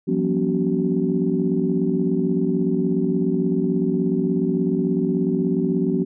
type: tone cluster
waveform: sine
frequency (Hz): 172 / 188.5 / 238.9 / 278.9 / 379.1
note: F3 / F#3 / A#3 / C#4 / F#4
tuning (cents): -26 / +32 / +43 / +11 / +42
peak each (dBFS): -24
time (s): 0.07-6.05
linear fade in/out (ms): 20
effects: tanh soft clip ceiling -7 dBFS